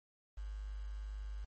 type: tone with quantisation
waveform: sine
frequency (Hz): 51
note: G#1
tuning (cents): -31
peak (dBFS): -40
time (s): 0.37-1.45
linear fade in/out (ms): 10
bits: 10
effects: MP3 32 kbps